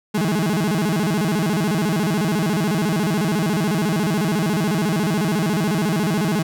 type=tone with vibrato; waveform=35% pulse; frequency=184.3 Hz; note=F#3; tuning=7 cents flat; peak=-16 dBFS; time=0.14-6.43 s; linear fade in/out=10 ms; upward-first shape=square; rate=14 Hz; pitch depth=240 cents each way; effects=none